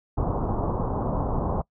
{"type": "low-pass noise", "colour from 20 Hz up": "pink", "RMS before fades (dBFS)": -26, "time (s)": [0.17, 1.62], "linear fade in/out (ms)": 10, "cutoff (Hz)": 1100, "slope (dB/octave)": 48, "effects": ["noise-tail reverb RT60 0.1 s tail -23 dB re dry"]}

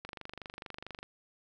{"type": "click train", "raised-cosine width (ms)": 0.3, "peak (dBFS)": -26, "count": 25, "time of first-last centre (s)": [0.05, 1.03], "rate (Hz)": 24.5, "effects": []}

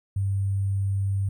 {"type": "tone with sample-and-hold", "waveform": "sine", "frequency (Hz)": 98, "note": "G2", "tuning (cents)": 0, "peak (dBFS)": -22, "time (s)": [0.16, 1.29], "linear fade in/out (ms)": 5, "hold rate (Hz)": 8820, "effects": []}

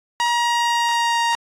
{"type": "tone with pitch glide", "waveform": "sawtooth", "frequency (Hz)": [951, 934.7], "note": ["A#5", "A#5"], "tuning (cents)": [34, 4], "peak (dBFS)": -13, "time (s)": [0.2, 1.35], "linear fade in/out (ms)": 0, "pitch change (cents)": -30, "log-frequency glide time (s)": [0.3, 1.22], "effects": ["low-pass 7000 Hz 12 dB/octave", "AAC 64 kbps"]}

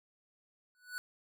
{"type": "tone with exponential growth", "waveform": "square", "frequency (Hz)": 1480, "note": "F#6", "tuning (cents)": 0, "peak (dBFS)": -35, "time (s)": [0.75, 0.98], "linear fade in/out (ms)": 0, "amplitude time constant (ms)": 49, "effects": []}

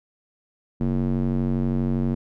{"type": "tone with band-pass filter", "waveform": "square", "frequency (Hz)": 46.25, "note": "F#1", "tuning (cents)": 0, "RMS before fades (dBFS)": -23, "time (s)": [0.8, 2.15], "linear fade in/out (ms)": 10, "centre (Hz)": 220, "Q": 1.8, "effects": []}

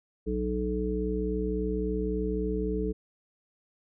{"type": "harmonic tone with a mistuned harmonic", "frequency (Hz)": 61.8, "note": "B1", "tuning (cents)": 2, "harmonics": [1, 3, 5, 7], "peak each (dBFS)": [-32, -33, -34, -31], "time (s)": [0.26, 2.93], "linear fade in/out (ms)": 20, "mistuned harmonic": 1, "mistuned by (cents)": -100, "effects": []}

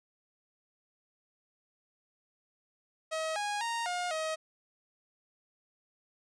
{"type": "tone with pitch steps", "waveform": "sawtooth", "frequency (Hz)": [637, 825, 929, 713, 633], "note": ["D#5", "G#5", "A#5", "F5", "D#5"], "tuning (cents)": [41, -12, -6, 36, 30], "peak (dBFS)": -28, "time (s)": [3.11, 4.36], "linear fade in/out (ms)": 20, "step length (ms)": 250, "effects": ["resampled to 22050 Hz"]}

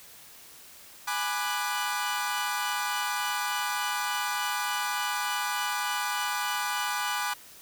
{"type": "chord", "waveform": "sawtooth", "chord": "G# half-diminished seventh", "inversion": "none", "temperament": "equal with one note detuned", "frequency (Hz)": [830.6, 987.8, 1191.1, 1480], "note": ["G#5", "B5", "D6", "F#6"], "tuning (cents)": [0, 0, 24, 0], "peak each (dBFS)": -30, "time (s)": [1.07, 7.34], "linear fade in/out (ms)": 10, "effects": ["white hiss -50 dBFS RMS until 7.61 s"]}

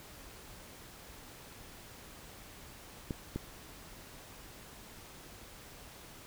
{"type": "clicks", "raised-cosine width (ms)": 3, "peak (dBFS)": -22, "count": 2, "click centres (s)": [3.108, 3.36], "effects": ["pink hiss -52 dBFS RMS until 6.26 s"]}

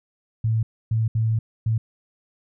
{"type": "tone bursts at uneven times", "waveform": "sine", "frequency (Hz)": 111.7, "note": "A2", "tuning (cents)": 27, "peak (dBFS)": -18, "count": 4, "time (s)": [[0.44, 0.63], [0.91, 1.08], [1.15, 1.39], [1.66, 1.78]], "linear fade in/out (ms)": 5, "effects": []}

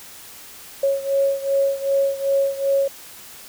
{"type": "beating tone pair", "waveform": "sine", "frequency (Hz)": [550, 552.6], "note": ["C#5", "C#5"], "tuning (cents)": [-14, -6], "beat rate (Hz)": 2.6, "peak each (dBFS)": [-19, -22], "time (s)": [0.83, 2.88], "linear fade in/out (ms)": 5, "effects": ["white hiss -41 dBFS RMS until 3.48 s"]}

